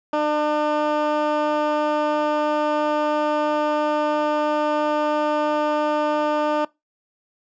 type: tone with band-pass filter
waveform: 15% pulse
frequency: 300.5 Hz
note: D4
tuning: 40 cents sharp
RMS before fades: -21 dBFS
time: 0.13-6.65 s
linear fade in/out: 5 ms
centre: 690 Hz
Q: 0.71
effects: noise-tail reverb RT60 0.2 s tail -22 dB re dry + resampled to 16000 Hz